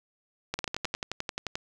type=two click trains; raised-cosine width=0.2 ms; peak=-14 / -13 dBFS; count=12 / 5; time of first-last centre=0.59-1.555 / 0.54-0.949 s; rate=11.4 / 9.77 Hz; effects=none